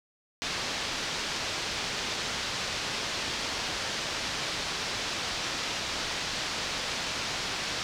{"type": "low-pass noise", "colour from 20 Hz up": "white", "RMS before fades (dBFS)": -33, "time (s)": [0.42, 7.83], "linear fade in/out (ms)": 0, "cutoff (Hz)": 5500, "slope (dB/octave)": 24, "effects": []}